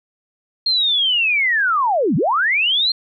sine linear two-way sweep, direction down then up, 4244 to 130.81 to 4244 Hz, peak -14 dBFS, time 0.66-2.92 s, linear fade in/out 5 ms, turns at 2.16 s, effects none

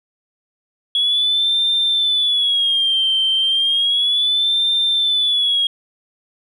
sine tone with vibrato, 3348 Hz, G#7, 13 cents sharp, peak -13 dBFS, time 0.95-5.67 s, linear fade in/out 2 ms, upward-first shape sine, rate 0.33 Hz, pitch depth 120 cents each way, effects tanh soft clip ceiling -9 dBFS

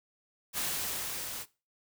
white noise with level ramp, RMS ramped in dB -32 to -40 dBFS, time 0.53-1.46 s, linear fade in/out 50 ms, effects noise-tail reverb RT60 0.3 s tail -19 dB re dry

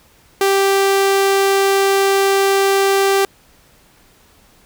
sawtooth tone, 392 Hz, G4, in tune, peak -8 dBFS, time 0.41-3.25 s, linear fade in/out 2 ms, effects pink hiss -51 dBFS RMS until 4.65 s

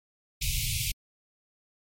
pink band-stop noise, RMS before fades -29 dBFS, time 0.41-0.92 s, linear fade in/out 10 ms, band 150 to 2200 Hz, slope 96 dB/octave, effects MP3 64 kbps

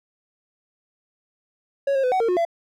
triangle tone with pitch steps, 555 / 538 / 504 / 750 / 458.4 / 361.1 / 676 Hz, C#5 / C5 / B4 / F#5 / A#4 / F#4 / E5, +2 / +48 / +35 / +23 / -29 / -42 / +43 cents, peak -16 dBFS, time 1.87-2.451 s, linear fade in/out 5 ms, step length 83 ms, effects none

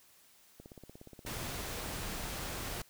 click train, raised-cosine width 2 ms, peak -36 dBFS, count 24, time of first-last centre 0.6-1.961 s, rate 16.9 Hz
pink noise, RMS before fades -40 dBFS, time 1.26-2.82 s, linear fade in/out 5 ms
effects white hiss -63 dBFS RMS until 2.89 s

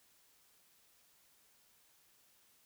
silence, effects white hiss -69 dBFS RMS until 2.65 s

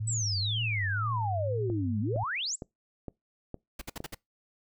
sine tone with vibrato, 105.5 Hz, G#2, 28 cents sharp, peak -30 dBFS, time 0-2.24 s, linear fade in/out 10 ms, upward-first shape triangle, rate 2 Hz, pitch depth 150 cents each way
sine exponential two-way sweep, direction down then up, 8150 to 199.8 to 8150 Hz, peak -30 dBFS, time 0.07-2.56 s, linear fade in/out 10 ms, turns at 2 s
click train, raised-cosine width 2 ms, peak -24 dBFS, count 6, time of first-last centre 1.7-4.004 s, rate 2.17 Hz
pink noise bursts, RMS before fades -38 dBFS, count 5, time 3.79-4.147 s, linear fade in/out 5 ms, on 25 ms, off 58 ms
effects noise-tail reverb RT60 0.2 s tail -25 dB re dry

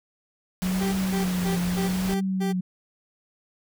sine tone with vibrato, 183.7 Hz, F#3, 12 cents flat, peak -23 dBFS, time 0.62-2.61 s, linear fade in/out 10 ms, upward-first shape triangle, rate 0.78 Hz, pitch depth 78 cents each way
pink noise, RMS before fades -34 dBFS, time 0.62-2.14 s, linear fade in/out 0 ms
30% pulse tone bursts, 391.9 Hz, G4, in tune, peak -26 dBFS, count 6, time 0.8-2.53 s, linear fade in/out 20 ms, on 130 ms, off 190 ms
effects none

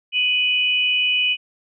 sine tone pair together, 2497 / 2960 Hz, D#7 / F#7, +6 / 0 cents, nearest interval minor third, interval 294 cents, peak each -19 dBFS, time 0.12-1.37 s, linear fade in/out 50 ms, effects none

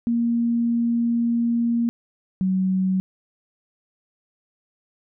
sine tone pair in turn, 234.5 / 187.96 Hz, A#3 / F#3, +11 / +28 cents, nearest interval major third, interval 383 cents, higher first, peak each -18 dBFS, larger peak neither, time 0.07-1.89 / 2.41-3 s, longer first, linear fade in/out 0 ms, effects none

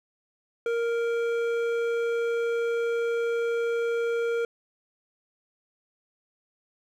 triangle tone with hard clipping, 466.2 Hz, A#4, in tune, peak -26 dBFS, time 0.66-4.45 s, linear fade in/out 2 ms, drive 14 dB, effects none

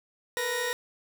sawtooth tone cluster, 459 / 491.6 / 1869 Hz, A#4 / B4 / A#6, -27 / -8 / +4 cents, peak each -34 / -27 / -28 dBFS, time 0.37-0.73 s, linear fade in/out 0 ms, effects none

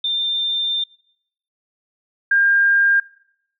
sine tone pair in turn, 3593 / 1605.1 Hz, A7 / G6, +36 / +41 cents, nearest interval octave + major second, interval 1395 cents, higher first, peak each -18 / -12 dBFS, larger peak second, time 0.04-0.84 / 2.31-3 s, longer first, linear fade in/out 5 ms, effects noise-tail reverb RT60 0.7 s tail -20 dB re dry

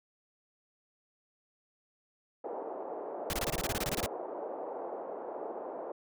pink band-pass noise, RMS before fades -40 dBFS, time 2.44-5.92 s, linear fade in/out 5 ms, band 400 to 800 Hz, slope 24 dB/octave
pink noise bursts, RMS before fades -33 dBFS, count 14, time 3.3-4.06 s, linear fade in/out 0 ms, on 32 ms, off 24 ms
effects none

